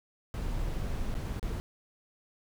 brown noise with dropouts, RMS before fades -33 dBFS, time 0.34-1.6 s, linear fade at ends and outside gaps 0 ms, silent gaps 0.587-0.591 / 1.142-1.151 / 1.396-1.429 s, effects none

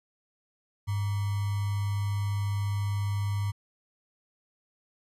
sine tone with sample-and-hold, 100.8 Hz, G2, 49 cents sharp, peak -26 dBFS, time 0.87-3.52 s, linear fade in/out 20 ms, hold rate 1050 Hz, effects resampled to 32000 Hz

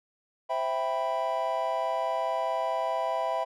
triangle chord, C major seventh, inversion none, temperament equal, 523.3 / 659.3 / 784 / 987.8 Hz, C5 / E5 / G5 / B5, 0 / 0 / 0 / 0 cents, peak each -34 / -28 / -31 / -30 dBFS, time 0.49-3.45 s, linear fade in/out 20 ms, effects none

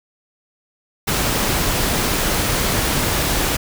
pink noise, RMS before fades -19 dBFS, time 1.07-3.57 s, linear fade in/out 10 ms, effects none

